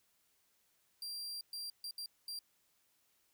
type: tone bursts at uneven times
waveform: 40% pulse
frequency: 4740 Hz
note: D8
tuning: 15 cents sharp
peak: -40 dBFS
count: 5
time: 1.02-1.41 / 1.53-1.7 / 1.84-1.91 / 1.98-2.06 / 2.28-2.39 s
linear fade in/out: 2 ms
effects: white hiss -75 dBFS RMS until 3.33 s